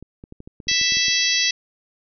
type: clicks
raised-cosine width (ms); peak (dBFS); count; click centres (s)
3; -25; 12; 0.026 / 0.239 / 0.324 / 0.404 / 0.475 / 0.602 / 0.671 / 0.715 / 0.814 / 0.922 / 0.97 / 1.083
type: harmonic tone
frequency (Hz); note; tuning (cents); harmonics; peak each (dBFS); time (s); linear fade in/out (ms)
659.3; E5; 0; 3 / 4 / 5 / 6 / 7 / 8 / 9; -25 / -25 / -25 / -25 / -25 / -25 / -25; 0.68-1.51; 5
effects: none